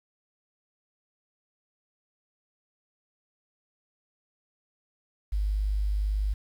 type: tone with quantisation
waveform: sine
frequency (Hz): 50.9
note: G#1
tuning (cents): -34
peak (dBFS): -24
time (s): 5.32-6.34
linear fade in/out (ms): 10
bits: 9
effects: none